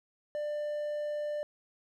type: tone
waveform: triangle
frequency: 594 Hz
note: D5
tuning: 20 cents sharp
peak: -30 dBFS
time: 0.35-1.43 s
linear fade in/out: 0 ms
effects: none